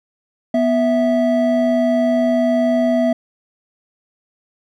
triangle tone pair together, 245.7 / 656 Hz, B3 / E5, -9 / -9 cents, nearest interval octave + perfect fourth, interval 1700 cents, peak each -14 dBFS, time 0.54-3.13 s, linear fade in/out 5 ms, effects none

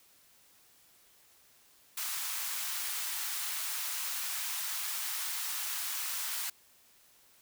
white high-pass noise, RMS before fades -36 dBFS, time 1.97-6.5 s, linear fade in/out 5 ms, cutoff 880 Hz, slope 24 dB/octave, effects white hiss -63 dBFS RMS until 7.41 s

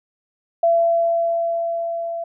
sine tone with level ramp, 674 Hz, E5, 38 cents sharp, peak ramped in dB -12 to -24 dBFS, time 0.63-2.24 s, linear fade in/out 5 ms, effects none

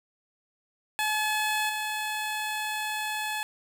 15% pulse tone with level steps, 856 Hz, A5, 48 cents flat, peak -19 / -23 dBFS, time 0.99-3.43 s, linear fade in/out 0 ms, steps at 1.69 s, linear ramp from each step 5 ms, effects none

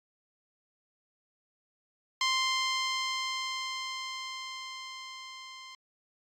10% pulse tone with level ramp, 1046.5 Hz, C6, in tune, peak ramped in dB -16 to -36 dBFS, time 2.21-5.75 s, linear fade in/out 2 ms, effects low-pass 6000 Hz 12 dB/octave + AAC 64 kbps

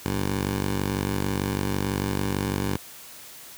15% pulse ring-modulated tone, 98 Hz, G2, in tune, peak -15 dBFS, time 0.05-2.77 s, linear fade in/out 5 ms, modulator 23.2 Hz, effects white hiss -44 dBFS RMS until 3.57 s + high-pass 60 Hz 12 dB/octave

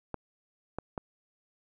clicks, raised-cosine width 1 ms, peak -20 dBFS, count 3, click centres 0.143 / 0.786 / 0.978 s, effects none

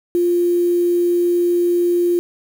sine tone with quantisation, 349.2 Hz, F4, in tune, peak -13 dBFS, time 0.15-2.19 s, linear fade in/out 0 ms, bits 6, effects none

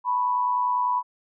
sine tone with amplitude modulation, 987.8 Hz, B5, in tune, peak -18 dBFS, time 0.04-1.03 s, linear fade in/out 50 ms, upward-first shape sine, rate 110 Hz, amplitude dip 55%, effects none

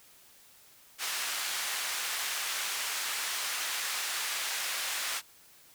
pink band-pass noise, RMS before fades -34 dBFS, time 0.98-5.22 s, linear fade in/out 50 ms, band 1400 to 13000 Hz, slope 12 dB/octave, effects white hiss -58 dBFS RMS until 5.74 s

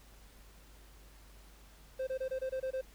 triangle tone bursts, 523 Hz, C5, 1 cent flat, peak -31 dBFS, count 8, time 1.99-2.814 s, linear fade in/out 10 ms, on 82 ms, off 24 ms, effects added 50 Hz sine -56 dBFS peak until 2.94 s + pink hiss -61 dBFS RMS until 2.94 s

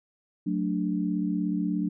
sine chord, D major, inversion first, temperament just, 183.54 / 220.2 / 293.7 Hz, F#3 / A3 / D4, -14 / +2 / 0 cents, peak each -28 / -31 / -29 dBFS, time 0.46-1.89 s, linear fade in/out 10 ms, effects none

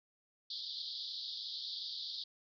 white band-pass noise, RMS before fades -43 dBFS, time 0.5-2.24 s, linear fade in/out 5 ms, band 3400 to 4900 Hz, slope 96 dB/octave, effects none

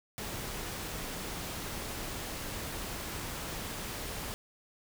pink noise, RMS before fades -39 dBFS, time 0.18-4.34 s, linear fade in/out 0 ms, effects none

